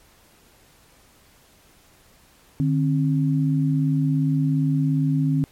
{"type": "tone pair together", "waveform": "sine", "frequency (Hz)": [150.55, 267.8], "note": ["D3", "C4"], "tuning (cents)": [43, 40], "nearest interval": "minor seventh", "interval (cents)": 997, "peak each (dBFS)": [-19, -22], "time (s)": [2.6, 5.44], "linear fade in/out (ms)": 0, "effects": ["pink hiss -55 dBFS RMS until 5.51 s", "MP3 64 kbps"]}